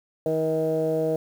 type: tone with low-pass filter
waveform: 15% pulse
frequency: 158.8 Hz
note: D#3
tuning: 36 cents sharp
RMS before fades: -24 dBFS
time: 0.26-1.16 s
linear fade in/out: 2 ms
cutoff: 560 Hz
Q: 8.8
effects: 8-bit